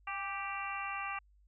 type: harmonic tone with a mistuned harmonic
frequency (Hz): 391.6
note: G4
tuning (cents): -2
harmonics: 2 / 3 / 4 / 5 / 6 / 7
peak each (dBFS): -43 / -40 / -47 / -46 / -44 / -44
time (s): 0.07-1.19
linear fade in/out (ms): 5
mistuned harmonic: 2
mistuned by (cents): +31
effects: added 50 Hz sine -62 dBFS peak until 1.47 s